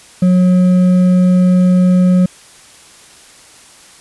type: tone with hard clipping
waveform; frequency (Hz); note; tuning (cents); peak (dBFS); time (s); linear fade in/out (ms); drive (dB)
triangle; 181.7; F#3; -31; -8; 0.22-2.26; 5; 8
effects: white hiss -41 dBFS RMS until 4 s + resampled to 24000 Hz